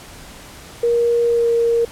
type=tone with pitch glide; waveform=sine; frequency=471.7 to 466.3 Hz; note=A#4 to A#4; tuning=+20 to +1 cents; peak=-13 dBFS; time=0.83-1.85 s; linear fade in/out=5 ms; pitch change=-19 cents; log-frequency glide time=1.26-1.52 s; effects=pink hiss -39 dBFS RMS until 1.91 s + low-pass 12000 Hz 12 dB/octave